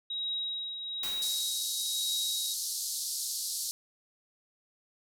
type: tone with tremolo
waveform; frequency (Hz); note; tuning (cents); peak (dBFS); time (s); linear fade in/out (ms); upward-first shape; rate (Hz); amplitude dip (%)
sine; 3820; A#7; +42; -30; 0.1-2.54; 5; triangle; 1.1; 55
type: noise with exponential decay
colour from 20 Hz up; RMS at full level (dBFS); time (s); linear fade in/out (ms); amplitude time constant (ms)
white; -37; 1.03-1.82; 2; 170
type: band-pass noise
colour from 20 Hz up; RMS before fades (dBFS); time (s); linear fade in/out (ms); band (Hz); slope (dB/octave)
pink; -35; 1.22-3.71; 0; 4100 to 13000; 48
effects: none